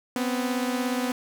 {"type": "beating tone pair", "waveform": "sawtooth", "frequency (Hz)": [247.6, 264.6], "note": ["B3", "C4"], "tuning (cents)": [5, 20], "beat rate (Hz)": 17, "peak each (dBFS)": [-22, -27], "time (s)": [0.16, 1.12], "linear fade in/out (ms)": 2, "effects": []}